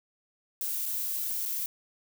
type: noise with dropouts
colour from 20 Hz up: violet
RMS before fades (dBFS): -32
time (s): 0.61-1.66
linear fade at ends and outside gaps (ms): 1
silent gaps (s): 0.857-0.861 / 1.454-1.458
effects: none